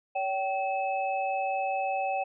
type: tone cluster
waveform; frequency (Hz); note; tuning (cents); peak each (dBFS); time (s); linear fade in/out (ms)
sine; 565 / 770 / 2594; C#5 / G5 / E7; +33 / -31 / -28; -33 / -28 / -37; 0.15-2.24; 10
effects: none